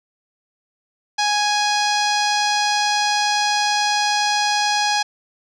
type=tone with low-pass filter; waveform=sawtooth; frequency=830.6 Hz; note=G#5; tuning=in tune; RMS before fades=-19 dBFS; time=1.18-5.03 s; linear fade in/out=10 ms; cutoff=5300 Hz; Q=3; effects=none